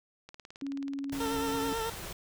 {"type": "click train", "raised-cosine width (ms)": 0.2, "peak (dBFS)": -30, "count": 20, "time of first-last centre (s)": [0.29, 1.312], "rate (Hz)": 18.6}
{"type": "tone", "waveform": "sine", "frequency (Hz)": 277.2, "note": "C#4", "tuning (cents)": 0, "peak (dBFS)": -33, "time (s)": [0.62, 1.73], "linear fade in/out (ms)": 2}
{"type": "band-stop noise", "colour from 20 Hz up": "pink", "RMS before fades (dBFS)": -41, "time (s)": [1.12, 2.13], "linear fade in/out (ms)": 5, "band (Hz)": [220, 310], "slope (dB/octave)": 96}
{"type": "tone with vibrato", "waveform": "20% pulse", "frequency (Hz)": 450, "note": "A4", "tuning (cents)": 39, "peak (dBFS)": -27, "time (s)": [1.2, 1.9], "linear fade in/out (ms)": 5, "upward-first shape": "sine", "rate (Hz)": 9.2, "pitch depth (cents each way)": 34}
{"effects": []}